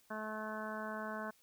harmonic tone, 216.1 Hz, A3, 31 cents flat, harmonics 1 / 2 / 3 / 4 / 5 / 6 / 7 / 8, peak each -45 / -50 / -45 / -50 / -46 / -53 / -46 / -54 dBFS, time 0.1-1.31 s, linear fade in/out 10 ms, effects white hiss -69 dBFS RMS until 1.42 s

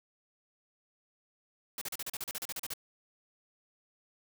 white noise bursts, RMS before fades -38 dBFS, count 14, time 1.78-2.737 s, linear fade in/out 2 ms, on 34 ms, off 37 ms, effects none

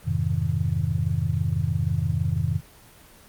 sine chord, F minor seventh, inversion none, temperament just, 87.31 / 104.77 / 130.96 / 157.15 Hz, F2 / Ab2 / C3 / Eb3, 0 / +16 / +2 / +18 cents, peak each -27 dBFS, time 0.04-2.61 s, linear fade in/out 50 ms, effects pink hiss -50 dBFS RMS until 3.28 s + Opus 24 kbps

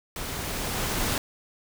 pink noise with level ramp, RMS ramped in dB -34 to -26 dBFS, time 0.16-1.18 s, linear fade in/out 2 ms, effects none

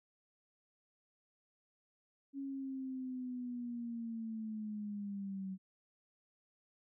sine linear sweep, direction down, 277.2 to 188 Hz, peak -39 dBFS, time 2.33-5.58 s, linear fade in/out 50 ms, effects none

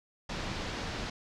pink low-pass noise, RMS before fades -37 dBFS, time 0.29-1.1 s, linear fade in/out 5 ms, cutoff 5600 Hz, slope 24 dB/octave, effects none

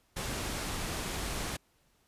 pink low-pass noise, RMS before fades -36 dBFS, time 0.16-1.57 s, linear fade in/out 10 ms, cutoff 12000 Hz, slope 24 dB/octave, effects pink hiss -70 dBFS RMS until 2.07 s + resampled to 32000 Hz

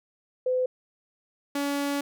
sine / sawtooth tone pair in turn, 508 / 283.6 Hz, B4 / C#4, +49 / +40 cents, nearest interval minor seventh, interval 1009 cents, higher first, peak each -22 dBFS, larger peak neither, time 0.46-0.66 / 1.55-2.01 s, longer second, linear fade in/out 5 ms, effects none

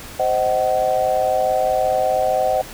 sine chord, C diminished, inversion none, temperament just, 523.3 / 627.9 / 753.5 Hz, C5 / Eb5 / Gb5, 0 / +16 / +31 cents, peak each -21 / -20 / -19 dBFS, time 0.19-2.62 s, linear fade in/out 10 ms, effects pink hiss -36 dBFS RMS until 2.73 s

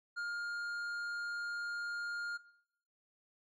sine tone with tanh clipping, 1412 Hz, F6, 19 cents sharp, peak -38 dBFS, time 0.16-2.38 s, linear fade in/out 20 ms, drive 8 dB, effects noise-tail reverb RT60 0.7 s tail -18 dB re dry

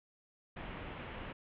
pink low-pass noise, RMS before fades -45 dBFS, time 0.56-1.33 s, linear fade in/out 10 ms, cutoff 3100 Hz, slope 48 dB/octave, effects none

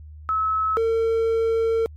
sine / triangle tone pair in turn, 1294 / 453.3 Hz, E6 / A#4, -32 / -48 cents, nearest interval octave + tritone, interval 1816 cents, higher first, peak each -19 / -16 dBFS, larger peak second, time 0.29-0.77 / 0.77-1.86 s, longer second, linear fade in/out 0 ms, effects added 76 Hz sine -38 dBFS peak until 1.96 s + MP3 96 kbps

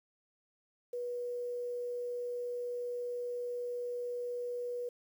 sine tone with quantisation, 486.9 Hz, B4, 25 cents flat, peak -35 dBFS, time 0.93-4.89 s, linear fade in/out 5 ms, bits 10, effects none

